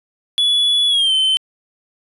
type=tone with pitch glide; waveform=triangle; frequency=3413 to 3076 Hz; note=G#7 to G7; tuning=+47 to -33 cents; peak=-11 dBFS; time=0.38-1.37 s; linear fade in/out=0 ms; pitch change=-180 cents; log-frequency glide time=0.88-1.13 s; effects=resampled to 32000 Hz